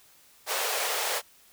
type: high-pass noise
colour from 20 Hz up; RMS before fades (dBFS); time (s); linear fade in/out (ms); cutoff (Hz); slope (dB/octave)
pink; -29; 0.46-1.22; 50; 440; 48
effects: white hiss -58 dBFS RMS until 1.52 s